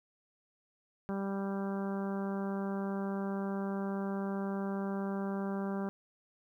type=harmonic tone; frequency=196.4 Hz; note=G3; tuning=4 cents sharp; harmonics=1 / 2 / 3 / 4 / 5 / 6 / 7 / 8; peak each=-34 / -40 / -44 / -46 / -48 / -50 / -51 / -52 dBFS; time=1.09-5.89 s; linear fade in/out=0 ms; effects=12-bit